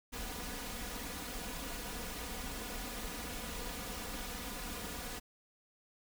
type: noise with comb filter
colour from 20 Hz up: pink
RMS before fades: -42 dBFS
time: 0.12-5.2 s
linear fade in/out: 20 ms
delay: 4.1 ms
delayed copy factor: +0.7
effects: none